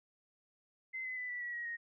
sine tone with pitch steps, 2061 / 2028 / 1995.4 / 1963.4 / 1931.9 / 1900.9 / 1870.4 Hz, C7 / B6 / B6 / B6 / B6 / A#6 / A#6, -27 / +45 / +17 / -11 / -39 / +33 / +5 cents, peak -38 dBFS, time 0.93-1.77 s, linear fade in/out 20 ms, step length 120 ms, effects none

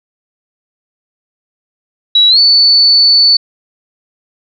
sine tone with pitch glide, 3900 to 4480 Hz, B7 to C#8, -23 to +18 cents, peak -4 dBFS, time 2.15-3.37 s, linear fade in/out 5 ms, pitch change +241 cents, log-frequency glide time 2.29-2.39 s, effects none

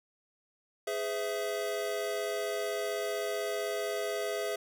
square chord, Ab augmented, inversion none, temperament equal with one note detuned, 415.3 / 511 / 659.3 Hz, Ab4 / C5 / E5, 0 / -41 / 0 cents, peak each -36 / -39 / -36 dBFS, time 0.87-4.56 s, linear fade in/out 5 ms, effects none

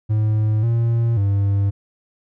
triangle tone with pitch steps, 107.8 / 116.3 / 99.7 Hz, A2 / A#2 / G2, -35 / -4 / +30 cents, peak -13 dBFS, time 0.09-1.71 s, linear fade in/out 20 ms, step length 540 ms, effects none

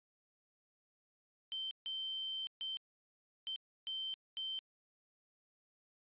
sine tone bursts at uneven times, 3109 Hz, G7, 15 cents flat, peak -38 dBFS, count 6, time 1.52-1.71 / 1.86-2.47 / 2.61-2.77 / 3.47-3.56 / 3.87-4.14 / 4.37-4.59 s, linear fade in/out 0 ms, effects resampled to 8000 Hz

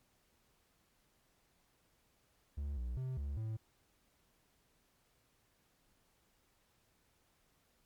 triangle tone with pitch steps, 71.3 / 60.6 / 129.7 / 70.7 / 110.4 Hz, C#2 / B1 / C3 / C#2 / A2, +49 / -32 / -15 / +35 / +6 cents, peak -35 dBFS, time 2.57-3.57 s, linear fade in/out 10 ms, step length 200 ms, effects pink hiss -74 dBFS RMS until 7.85 s + MP3 96 kbps

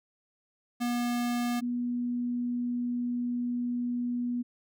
square / sine tone pair in turn, 241.1 / 243.1 Hz, B3 / B3, -41 / -27 cents, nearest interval unison, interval 14 cents, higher second, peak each -28 / -28 dBFS, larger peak neither, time 0.8-1.61 / 1.61-4.43 s, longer second, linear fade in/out 20 ms, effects none

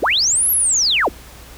sine linear two-way sweep, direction up then down, 169.5 to 11760 to 169.5 Hz, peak -13 dBFS, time 0.02-1.09 s, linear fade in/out 10 ms, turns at 0.51 s, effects added 60 Hz sine -41 dBFS peak until 1.57 s + pink hiss -41 dBFS RMS until 1.57 s

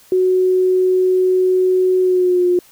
sine tone with pitch glide, 370 to 356.6 Hz, F#4 to F4, 0 to +36 cents, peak -11 dBFS, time 0.12-2.59 s, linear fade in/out 2 ms, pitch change -64 cents, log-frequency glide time 2.01-2.47 s, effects white hiss -48 dBFS RMS until 2.71 s

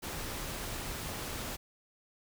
pink noise, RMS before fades -39 dBFS, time 0.02-1.57 s, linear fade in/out 20 ms, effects none

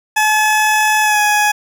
20% pulse tone with pitch glide, 857 to 837.9 Hz, A5 to G#5, -46 to +15 cents, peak -6 dBFS, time 0.16-1.52 s, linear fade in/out 10 ms, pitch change -39 cents, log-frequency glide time 1.02-1.19 s, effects none

